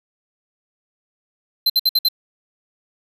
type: tone bursts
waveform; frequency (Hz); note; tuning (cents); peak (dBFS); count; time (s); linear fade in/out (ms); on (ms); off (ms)
square; 4096; C8; -38; -13; 5; 1.66-2.086; 5; 38; 59
effects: none